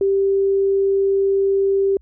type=tone; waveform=sine; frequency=392 Hz; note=G4; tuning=in tune; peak=-14 dBFS; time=0.01-1.97 s; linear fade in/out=2 ms; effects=added 60 Hz sine -47 dBFS peak until 2.01 s